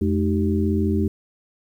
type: tone cluster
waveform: sine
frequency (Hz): 87.3 / 213.1 / 307.5 / 385.3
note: F2 / G#3 / D#4 / G4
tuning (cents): 0 / +45 / -20 / -30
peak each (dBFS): -22 / -22 / -25 / -26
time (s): 0.01-1.08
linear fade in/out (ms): 5
effects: 9-bit